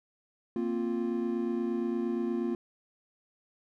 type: chord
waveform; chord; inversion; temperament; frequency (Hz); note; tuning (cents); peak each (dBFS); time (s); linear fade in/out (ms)
triangle; Bb suspended second; none; equal; 233.1 / 261.6 / 349.2; Bb3 / C4 / F4; 0 / 0 / 0; -30 / -34 / -30; 0.56-2.55; 2
effects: none